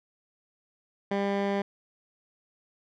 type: tone with low-pass filter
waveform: 15% pulse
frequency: 199.4 Hz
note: G3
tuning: 30 cents sharp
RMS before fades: -28 dBFS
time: 1.11-1.62 s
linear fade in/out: 5 ms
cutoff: 2600 Hz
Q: 0.64
effects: none